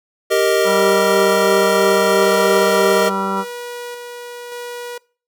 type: chord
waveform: square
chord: Eb major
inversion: first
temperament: equal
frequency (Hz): 392 / 466.2 / 622.3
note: G4 / Bb4 / Eb5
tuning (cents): 0 / 0 / 0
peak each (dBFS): -18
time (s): 0.3-3.1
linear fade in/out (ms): 20
type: harmonic tone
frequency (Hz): 194.5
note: G3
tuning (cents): -13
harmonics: 1 / 2 / 3 / 4 / 5 / 6 / 7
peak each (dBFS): -24 / -26 / -31 / -30 / -23 / -31 / -23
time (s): 0.64-3.45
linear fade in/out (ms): 50
type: tone with tremolo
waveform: sawtooth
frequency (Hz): 483.7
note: B4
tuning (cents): -36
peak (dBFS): -23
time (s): 2.22-4.98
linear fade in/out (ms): 5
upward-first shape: square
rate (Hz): 0.87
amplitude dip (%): 30
effects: noise-tail reverb RT60 0.4 s tail -24 dB re dry